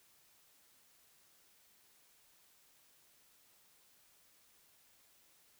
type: silence
effects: white hiss -68 dBFS RMS until 5.59 s

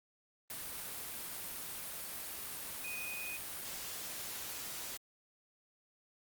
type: tone in noise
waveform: sine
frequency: 2489 Hz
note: D#7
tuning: in tune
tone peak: -41 dBFS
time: 2.84-3.37 s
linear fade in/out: 2 ms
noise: white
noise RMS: -43 dBFS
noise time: 0.5-4.97 s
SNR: -1 dB
effects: Opus 32 kbps

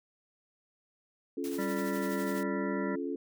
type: chord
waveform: sine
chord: Db augmented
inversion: none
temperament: just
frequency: 277.2 / 346.5 / 433.1 Hz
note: Db4 / F4 / A4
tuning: 0 / -14 / -27 cents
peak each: -35 / -37 / -38 dBFS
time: 1.37-3.16 s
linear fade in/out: 5 ms
type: noise with tremolo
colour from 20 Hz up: white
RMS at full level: -44 dBFS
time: 1.44-2.43 s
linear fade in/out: 0 ms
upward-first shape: triangle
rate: 12 Hz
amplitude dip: 60%
type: harmonic tone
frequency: 196 Hz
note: G3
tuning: in tune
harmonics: 1 / 3 / 5 / 7 / 9 / 10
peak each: -35 / -40 / -42 / -43 / -45 / -45 dBFS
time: 1.58-2.96 s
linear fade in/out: 10 ms
effects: none

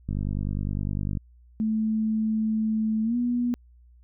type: click train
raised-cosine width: 5 ms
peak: -17 dBFS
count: 55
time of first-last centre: 0.09-1.172 s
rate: 49.9 Hz
type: tone with pitch glide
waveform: sine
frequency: 218.6 to 242.6 Hz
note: A3 to B3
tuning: -11 to -31 cents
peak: -22 dBFS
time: 1.6-3.54 s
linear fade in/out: 0 ms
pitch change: +180 cents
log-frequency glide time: 3.03-3.16 s
effects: added 60 Hz sine -51 dBFS peak until 4.03 s

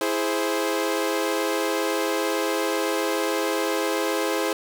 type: chord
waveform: sawtooth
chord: E augmented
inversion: none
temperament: equal with one note detuned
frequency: 329.6 / 417 / 523.3 Hz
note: E4 / G#4 / B#4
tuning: 0 / +7 / 0 cents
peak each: -23 dBFS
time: 0.01-4.53 s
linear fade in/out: 2 ms
effects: none

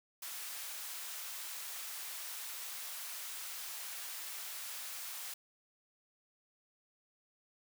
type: high-pass noise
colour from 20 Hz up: white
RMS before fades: -44 dBFS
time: 0.22-5.34 s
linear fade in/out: 5 ms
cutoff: 830 Hz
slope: 12 dB/octave
effects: none

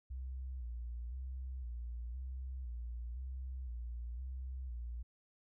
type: tone with vibrato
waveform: sine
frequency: 61.74 Hz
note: B1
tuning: in tune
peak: -40 dBFS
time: 0.1-5.03 s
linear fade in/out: 10 ms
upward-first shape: square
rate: 0.98 Hz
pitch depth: 74 cents each way
effects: none

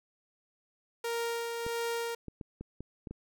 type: tone with tremolo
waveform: sawtooth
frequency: 466.2 Hz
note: A#4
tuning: in tune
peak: -27 dBFS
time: 1.04-2.15 s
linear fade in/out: 5 ms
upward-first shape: sine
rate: 1.5 Hz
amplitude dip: 35%
type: clicks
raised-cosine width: 3 ms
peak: -28 dBFS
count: 7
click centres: 1.665 / 2.283 / 2.412 / 2.61 / 2.806 / 3.072 / 3.11 s
effects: none

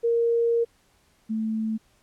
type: tone pair in turn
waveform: sine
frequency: 466.2 / 220 Hz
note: A#4 / A3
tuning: 0 / 0 cents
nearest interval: octave + minor second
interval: 1300 cents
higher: first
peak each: -19 / -24 dBFS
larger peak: first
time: 0.03-0.65 / 1.29-1.78 s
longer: first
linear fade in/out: 20 ms
effects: pink hiss -63 dBFS RMS until 2.02 s + low-pass 12000 Hz 12 dB/octave

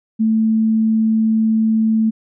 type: tone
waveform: sine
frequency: 221 Hz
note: A3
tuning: 8 cents sharp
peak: -12 dBFS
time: 0.19-2.11 s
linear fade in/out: 20 ms
effects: none

